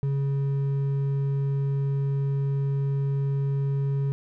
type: tone with hard clipping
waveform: triangle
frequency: 138.59 Hz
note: C#3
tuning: in tune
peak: -24 dBFS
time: 0.03-4.12 s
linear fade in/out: 0 ms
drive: 8 dB
effects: none